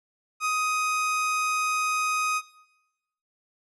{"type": "tone", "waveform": "30% pulse", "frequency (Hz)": 1252, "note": "D#6", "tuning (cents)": 10, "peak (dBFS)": -21, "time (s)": [0.4, 2.42], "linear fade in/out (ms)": 50, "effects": ["noise-tail reverb RT60 0.9 s tail -17 dB re dry", "resampled to 24000 Hz"]}